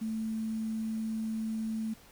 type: tone with quantisation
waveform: sine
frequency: 220.9 Hz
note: A3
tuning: 7 cents sharp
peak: -31 dBFS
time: 0.01-1.94 s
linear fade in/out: 10 ms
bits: 9
effects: pink hiss -57 dBFS RMS until 2.11 s

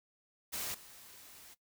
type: noise with level steps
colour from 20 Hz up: white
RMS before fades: -39 / -55 dBFS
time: 0.52-1.55 s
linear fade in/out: 20 ms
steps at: 0.74 s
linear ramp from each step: 5 ms
effects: noise-tail reverb RT60 0.1 s tail -17 dB re dry

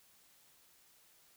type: silence
effects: white hiss -66 dBFS RMS until 1.36 s

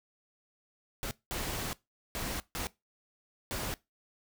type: noise bursts at uneven times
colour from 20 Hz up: pink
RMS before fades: -36 dBFS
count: 5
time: 1.03-1.11 / 1.31-1.73 / 2.15-2.4 / 2.55-2.67 / 3.51-3.74 s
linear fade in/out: 0 ms
effects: noise-tail reverb RT60 0.2 s tail -20 dB re dry

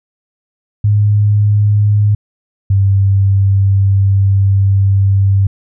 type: tone pair in turn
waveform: sine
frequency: 103.9 / 98.07 Hz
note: G#2 / G2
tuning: +1 / +1 cents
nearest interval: minor second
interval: 100 cents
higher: first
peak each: -7 dBFS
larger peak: neither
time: 0.84-2.15 / 2.7-5.47 s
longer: second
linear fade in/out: 5 ms
effects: none

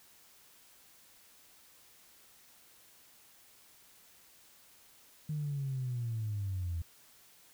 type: linear sweep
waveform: sine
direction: down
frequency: 153.9 to 81.1 Hz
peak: -32 dBFS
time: 5.29-6.82 s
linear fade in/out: 5 ms
effects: tanh soft clip ceiling -28 dBFS + white hiss -61 dBFS RMS until 7.53 s

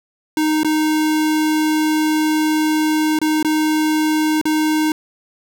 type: tone with dropouts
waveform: square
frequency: 309.7 Hz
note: D#4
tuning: 8 cents flat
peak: -15 dBFS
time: 0.37-4.92 s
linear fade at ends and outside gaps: 2 ms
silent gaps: 0.633-0.646 / 3.189-3.215 / 3.428-3.447 / 4.414-4.454 s
effects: none

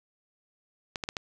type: clicks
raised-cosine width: 0.2 ms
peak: -15 dBFS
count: 4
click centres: 0.958 / 1.038 / 1.089 / 1.168 s
effects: none

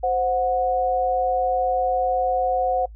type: tone pair together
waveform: sine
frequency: 521 / 733 Hz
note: C5 / F#5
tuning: -7 / -16 cents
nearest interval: tritone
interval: 591 cents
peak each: -23 / -20 dBFS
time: 0.03-2.86 s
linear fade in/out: 10 ms
effects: noise-tail reverb RT60 0.1 s tail -23 dB re dry + added 54 Hz sine -38 dBFS peak until 2.95 s

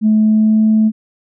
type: tone with pitch glide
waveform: sine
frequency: 215.9 to 217.9 Hz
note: A3 to A3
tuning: -33 to -17 cents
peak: -7 dBFS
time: 0.01-0.92 s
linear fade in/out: 50 ms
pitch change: +16 cents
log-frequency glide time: 0.2-0.65 s
effects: tanh soft clip ceiling -4 dBFS

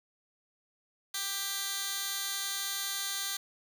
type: tone with high-pass filter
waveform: 15% pulse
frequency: 394.5 Hz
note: G4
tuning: 11 cents sharp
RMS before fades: -35 dBFS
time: 1.14-3.37 s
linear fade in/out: 5 ms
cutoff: 3200 Hz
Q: 0.73
effects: none

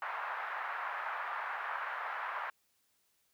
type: band-pass noise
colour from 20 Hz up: white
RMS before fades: -39 dBFS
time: 0.02-2.5 s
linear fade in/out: 2 ms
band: 800 to 1600 Hz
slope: 24 dB/octave
effects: white hiss -75 dBFS RMS until 3.33 s

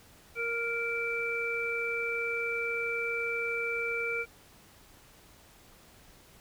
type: harmonic tone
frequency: 466.2 Hz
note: A#4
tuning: in tune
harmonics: 1 / 3 / 5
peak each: -35 / -36 / -32 dBFS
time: 0.35-4.26 s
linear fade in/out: 50 ms
effects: pink hiss -57 dBFS RMS until 6.4 s

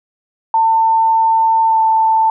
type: tone with pitch glide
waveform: sine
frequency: 897 to 887.7 Hz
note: A5 to A5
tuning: +33 to +15 cents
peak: -9 dBFS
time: 0.54-2.3 s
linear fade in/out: 2 ms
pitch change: -18 cents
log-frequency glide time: 1.66-1.79 s
effects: none

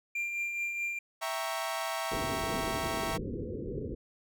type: tone with tremolo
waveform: triangle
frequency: 2383 Hz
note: D7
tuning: 25 cents sharp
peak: -28 dBFS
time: 0.15-0.99 s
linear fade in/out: 5 ms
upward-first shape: triangle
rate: 4.7 Hz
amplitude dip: 45%
type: chord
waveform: sawtooth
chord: E diminished seventh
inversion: none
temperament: equal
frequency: 659.3 / 784 / 932.3 / 1108.7 Hz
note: E5 / G5 / Bb5 / Db6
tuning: 0 / 0 / 0 / 0 cents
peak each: -32 / -36 / -35 / -35 dBFS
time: 1.21-3.18 s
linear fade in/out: 20 ms
type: low-pass noise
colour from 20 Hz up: white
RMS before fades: -37 dBFS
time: 2.11-3.95 s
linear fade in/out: 10 ms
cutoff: 500 Hz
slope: 96 dB/octave
effects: none

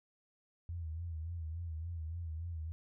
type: tone with vibrato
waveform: sine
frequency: 82.41 Hz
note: E2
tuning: in tune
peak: -38 dBFS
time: 0.69-2.72 s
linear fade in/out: 0 ms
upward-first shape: sine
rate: 3.5 Hz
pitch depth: 84 cents each way
effects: none

